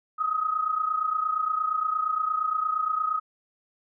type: tone pair together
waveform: sine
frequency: 1254 / 1282.6 Hz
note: D#6 / E6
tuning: +13 / -48 cents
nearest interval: unison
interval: 39 cents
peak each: -25 / -29 dBFS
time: 0.18-3.2 s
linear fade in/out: 20 ms
effects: none